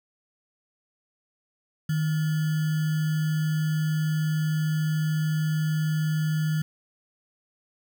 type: tone with sample-and-hold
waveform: sine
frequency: 155.56 Hz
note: D#3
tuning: in tune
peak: -22 dBFS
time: 1.89-6.62 s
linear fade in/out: 5 ms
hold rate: 1575 Hz
effects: none